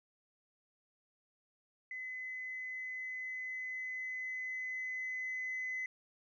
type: tone with level ramp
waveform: sine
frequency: 2026 Hz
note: B6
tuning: 44 cents sharp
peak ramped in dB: -40 to -35 dBFS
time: 1.91-5.86 s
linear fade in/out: 2 ms
effects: tanh soft clip ceiling -32 dBFS